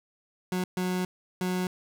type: tone bursts at uneven times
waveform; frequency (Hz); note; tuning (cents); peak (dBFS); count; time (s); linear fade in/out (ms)
30% pulse; 182.7; F#3; -22; -24; 3; 0.52-0.64 / 0.77-1.05 / 1.41-1.67; 2
effects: none